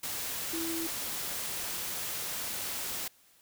sine tone in noise, 329.6 Hz, E4, in tune, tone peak -34 dBFS, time 0.53-0.87 s, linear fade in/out 5 ms, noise white, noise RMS -36 dBFS, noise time 0.03-3.08 s, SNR -1 dB, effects white hiss -63 dBFS RMS until 3.41 s

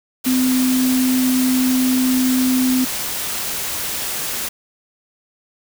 sine tone in noise, 256.2 Hz, C4, 36 cents flat, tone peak -14 dBFS, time 0.26-2.85 s, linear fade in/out 10 ms, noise white, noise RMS -24 dBFS, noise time 0.24-4.49 s, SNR +7 dB, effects none

